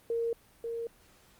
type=tone with echo; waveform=sine; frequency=463.3 Hz; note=A#4; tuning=11 cents flat; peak=-28 dBFS; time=0.1-0.33 s; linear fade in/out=2 ms; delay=540 ms; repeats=1; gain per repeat=-5 dB; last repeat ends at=0.87 s; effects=pink hiss -61 dBFS RMS until 1.39 s + Opus 32 kbps